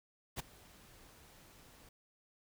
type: noise with ADSR envelope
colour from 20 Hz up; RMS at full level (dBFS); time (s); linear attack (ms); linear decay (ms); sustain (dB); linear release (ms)
pink; -38; 0.36-1.89; 35; 12; -22; 3
effects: none